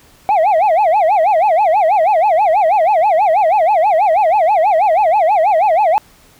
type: tone with vibrato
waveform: sine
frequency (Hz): 736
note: F#5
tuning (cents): -9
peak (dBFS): -6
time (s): 0.29-5.98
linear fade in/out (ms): 0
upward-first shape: sine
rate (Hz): 6.2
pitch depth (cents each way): 280
effects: tanh soft clip ceiling -8 dBFS + pink hiss -47 dBFS RMS until 6.39 s